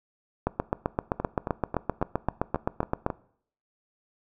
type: two click trains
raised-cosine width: 1 ms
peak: -15 / -10 dBFS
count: 8 / 21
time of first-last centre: 1.2-3.102 / 0.47-3.064 s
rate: 3.68 / 7.71 Hz
effects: noise-tail reverb RT60 0.6 s tail -20 dB re dry